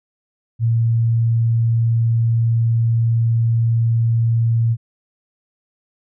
sine tone, 115.2 Hz, A#2, 20 cents flat, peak -13 dBFS, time 0.59-4.77 s, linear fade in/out 50 ms, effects none

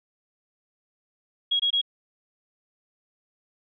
sine tone bursts, 3303 Hz, G#7, 10 cents flat, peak -20 dBFS, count 3, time 1.51-1.815 s, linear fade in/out 10 ms, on 87 ms, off 22 ms, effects none

